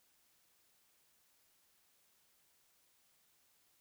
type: silence
effects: white hiss -73 dBFS RMS until 3.8 s

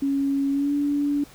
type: tone with pitch glide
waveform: sine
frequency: 276.9 to 287.7 Hz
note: C#4 to D4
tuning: -2 to -36 cents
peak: -20 dBFS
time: 0.02-1.24 s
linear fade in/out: 5 ms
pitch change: +66 cents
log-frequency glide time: 0.51-0.73 s
effects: pink hiss -49 dBFS RMS until 1.34 s

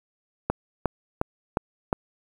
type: click train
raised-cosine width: 1 ms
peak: -8 dBFS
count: 5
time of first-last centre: 0.5-1.929 s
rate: 2.8 Hz
effects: 7-bit

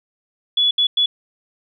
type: tone bursts at uneven times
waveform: sine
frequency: 3411 Hz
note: G#7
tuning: 46 cents sharp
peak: -13 dBFS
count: 3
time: 0.57-0.71 / 0.78-0.87 / 0.97-1.06 s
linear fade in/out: 5 ms
effects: none

